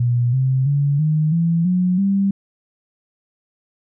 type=tone with pitch steps; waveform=sine; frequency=121.1 / 131.3 / 142.36 / 154.35 / 167.35 / 181.44 / 196.73 Hz; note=B2 / C3 / C#3 / D#3 / E3 / F#3 / G3; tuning=-34 / +6 / +46 / -14 / +26 / -34 / +6 cents; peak=-14 dBFS; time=0-2.31 s; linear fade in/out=5 ms; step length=330 ms; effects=none